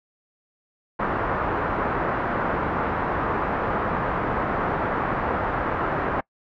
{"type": "low-pass noise", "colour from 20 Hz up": "white", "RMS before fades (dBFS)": -25, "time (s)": [0.99, 6.21], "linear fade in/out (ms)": 10, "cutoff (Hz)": 1400, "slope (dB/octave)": 24, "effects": ["noise-tail reverb RT60 0.1 s tail -25 dB re dry"]}